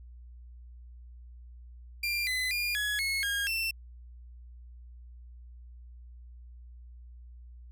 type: tone with pitch steps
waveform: 30% pulse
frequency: 2384 / 2019 / 2416 / 1683 / 2178 / 1627 / 2685 Hz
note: D7 / B6 / D7 / G#6 / C#7 / G#6 / E7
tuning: +25 / +38 / +48 / +23 / -31 / -36 / +31 cents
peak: -26 dBFS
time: 2.03-3.71 s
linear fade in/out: 5 ms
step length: 240 ms
effects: added 60 Hz sine -46 dBFS peak until 7.71 s

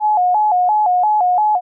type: tone with vibrato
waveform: sine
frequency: 783 Hz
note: G5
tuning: 2 cents flat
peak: -11 dBFS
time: 0-1.61 s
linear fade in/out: 50 ms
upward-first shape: square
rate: 2.9 Hz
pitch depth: 140 cents each way
effects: none

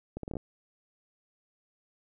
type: accelerating click train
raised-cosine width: 2 ms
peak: -23 dBFS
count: 7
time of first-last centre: 0.17-0.368 s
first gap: 63 ms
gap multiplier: 0.73
effects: none

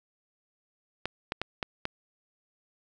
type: clicks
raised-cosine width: 0.3 ms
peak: -14 dBFS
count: 5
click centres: 1.056 / 1.321 / 1.416 / 1.628 / 1.854 s
effects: none

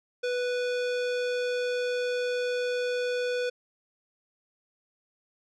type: tone with low-pass filter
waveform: square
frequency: 493.5 Hz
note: B4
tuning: 1 cent flat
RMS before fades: -29 dBFS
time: 0.23-3.5 s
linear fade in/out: 10 ms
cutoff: 4700 Hz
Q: 1
effects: none

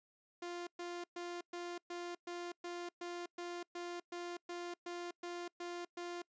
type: tone bursts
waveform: sawtooth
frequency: 349.2 Hz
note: F4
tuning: in tune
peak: -38 dBFS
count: 16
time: 0.42-6.22 s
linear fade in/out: 5 ms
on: 250 ms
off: 120 ms
effects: noise-tail reverb RT60 0.1 s tail -24 dB re dry + resampled to 16000 Hz

